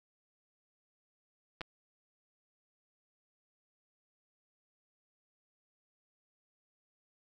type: clicks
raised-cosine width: 0.3 ms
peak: -24 dBFS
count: 2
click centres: 1.609 / 1.615 s
effects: none